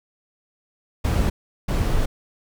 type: noise bursts at uneven times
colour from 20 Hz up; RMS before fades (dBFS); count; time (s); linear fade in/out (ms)
brown; -20; 2; 1.04-1.3 / 1.68-2.06; 10
effects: none